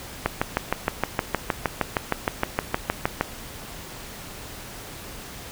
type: click train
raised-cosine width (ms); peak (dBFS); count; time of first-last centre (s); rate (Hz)
0.5; -5; 20; 0.26-3.21; 6.44
effects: pink hiss -39 dBFS RMS until 5.51 s